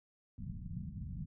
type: low-pass noise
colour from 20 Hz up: white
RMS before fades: -43 dBFS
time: 0.38-1.26 s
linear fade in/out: 5 ms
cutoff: 200 Hz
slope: 48 dB/octave
effects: none